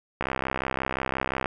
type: click train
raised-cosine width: 0.5 ms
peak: -11 dBFS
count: 83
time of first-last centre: 0.21-1.458 s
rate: 65.7 Hz
effects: none